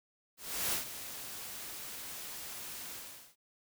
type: noise with ADSR envelope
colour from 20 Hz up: white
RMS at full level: -32 dBFS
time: 0.37-3.36 s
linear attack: 350 ms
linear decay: 120 ms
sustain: -12 dB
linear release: 450 ms
effects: none